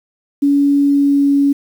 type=tone with pitch glide; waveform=sine; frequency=283.2 to 281.2 Hz; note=C#4 to C#4; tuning=+37 to +25 cents; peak=-9 dBFS; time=0.42-1.53 s; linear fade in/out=10 ms; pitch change=-12 cents; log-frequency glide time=0.79-1.31 s; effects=7-bit